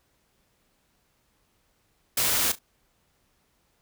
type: noise with echo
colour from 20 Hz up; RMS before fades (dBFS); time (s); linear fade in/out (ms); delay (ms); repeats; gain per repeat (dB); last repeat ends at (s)
white; -24; 2.17-2.52; 5; 35; 2; -15; 2.59
effects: pink hiss -69 dBFS RMS until 3.81 s